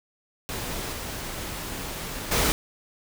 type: noise with level steps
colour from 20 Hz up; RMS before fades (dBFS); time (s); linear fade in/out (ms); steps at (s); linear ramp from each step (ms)
pink; -32 / -34 / -22; 0.49-2.52; 0; 0.92 / 2.31; 10
effects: none